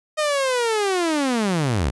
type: linear sweep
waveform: sawtooth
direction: down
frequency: 622.3 to 55.9 Hz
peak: -15 dBFS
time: 0.17-1.91 s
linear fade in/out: 20 ms
effects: resampled to 24000 Hz